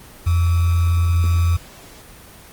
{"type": "tone with sample-and-hold", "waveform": "sine", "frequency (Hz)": 85.3, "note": "F2", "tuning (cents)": -40, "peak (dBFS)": -13, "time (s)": [0.26, 1.57], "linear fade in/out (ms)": 10, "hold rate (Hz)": 1225, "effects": ["pink hiss -42 dBFS RMS until 2.52 s", "Opus 24 kbps"]}